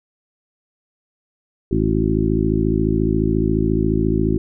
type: harmonic tone with a mistuned harmonic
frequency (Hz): 54.3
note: A1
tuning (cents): -22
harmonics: 1 / 2 / 3 / 4 / 5 / 6 / 7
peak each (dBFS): -23 / -23 / -23 / -23 / -23 / -23 / -23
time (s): 1.71-4.38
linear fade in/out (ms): 5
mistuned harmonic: 7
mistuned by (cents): -39
effects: none